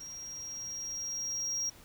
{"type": "tone with level ramp", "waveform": "triangle", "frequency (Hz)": 5630, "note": "F8", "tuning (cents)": 13, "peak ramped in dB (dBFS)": [-41, -29], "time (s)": [0, 1.7], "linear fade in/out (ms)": 10, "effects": ["pink hiss -56 dBFS RMS until 1.84 s"]}